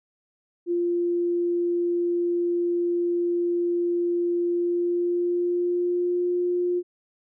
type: tone with pitch glide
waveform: sine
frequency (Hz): 347.5 to 354.6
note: F4 to F4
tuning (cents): -9 to +26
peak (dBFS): -21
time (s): 0.66-6.83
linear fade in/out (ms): 50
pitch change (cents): +35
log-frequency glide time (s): 4.47-6.3
effects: none